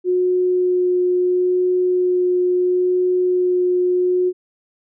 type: tone with vibrato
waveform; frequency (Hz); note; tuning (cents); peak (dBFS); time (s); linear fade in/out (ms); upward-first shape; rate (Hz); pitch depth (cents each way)
sine; 362.2; F#4; -37; -14; 0.04-4.33; 50; sine; 0.74; 8
effects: none